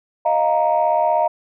sine chord, Eb suspended second, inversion none, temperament equal, 622.3 / 698.5 / 932.3 Hz, Eb5 / F5 / Bb5, 0 / 0 / 0 cents, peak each -18 dBFS, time 0.25-1.28 s, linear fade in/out 10 ms, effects tanh soft clip ceiling -7 dBFS

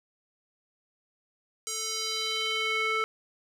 square tone with band-pass filter sweep, 440 Hz, A4, in tune, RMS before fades -30 dBFS, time 1.67-3.04 s, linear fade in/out 0 ms, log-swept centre 7200 to 1700 Hz, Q 2.2, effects none

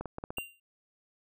clicks, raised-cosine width 1 ms, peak -23 dBFS, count 6, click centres 0.01 / 0.057 / 0.184 / 0.239 / 0.305 / 0.384 s
square tone with exponential decay, 2778 Hz, F7, 10 cents flat, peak -33 dBFS, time 0.37-0.6 s, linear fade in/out 5 ms, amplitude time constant 50 ms
effects none

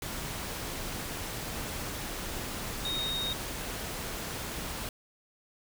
sine tone in noise, 3729 Hz, A#7, in tune, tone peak -31 dBFS, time 2.85-3.33 s, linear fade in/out 2 ms, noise pink, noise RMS -37 dBFS, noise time 0.02-4.89 s, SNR +3 dB, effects none

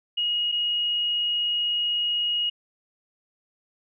sine tone pair in turn, 2884 / 2884 Hz, F#7 / F#7, -45 / -45 cents, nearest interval unison, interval 0 cents, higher neither, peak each -22 dBFS, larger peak neither, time 0.17-0.52 / 0.52-2.5 s, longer second, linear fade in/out 10 ms, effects none

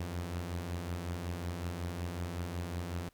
sawtooth beating tone pair, 82.5 / 87.9 Hz, E2 / F2, +2 / +12 cents, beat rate 5.4 Hz, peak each -39 / -33 dBFS, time 0-3.09 s, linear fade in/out 5 ms, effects pink hiss -71 dBFS RMS until 3.13 s

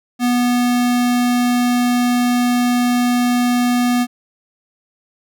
square tone, 244.6 Hz, B3, 16 cents flat, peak -14 dBFS, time 0.19-4.07 s, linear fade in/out 50 ms, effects none

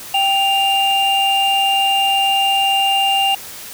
triangle tone pair together, 784 / 2798 Hz, G5 / F7, 0 / +3 cents, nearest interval octave + minor seventh, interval 2203 cents, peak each -14 dBFS, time 0.14-3.35 s, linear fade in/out 5 ms, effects white hiss -33 dBFS RMS until 3.73 s

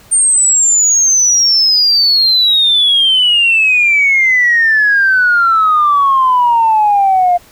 sine exponential sweep, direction down, 8870 to 698.5 Hz, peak -6 dBFS, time 0.11-7.38 s, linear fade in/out 20 ms, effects tanh soft clip ceiling -2 dBFS + pink hiss -43 dBFS RMS until 7.51 s

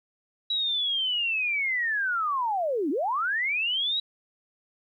sine linear two-way sweep, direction down then up, 3906 to 260.3 to 3906 Hz, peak -24 dBFS, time 0.5-4 s, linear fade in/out 5 ms, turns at 2.9 s, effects 11-bit

